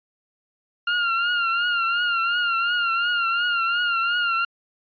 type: tone with vibrato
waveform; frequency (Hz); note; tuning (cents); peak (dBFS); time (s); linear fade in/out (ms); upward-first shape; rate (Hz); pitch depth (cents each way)
30% pulse; 1396.9; F6; 0; -17; 0.87-4.45; 5; triangle; 2.8; 67
effects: resampled to 11025 Hz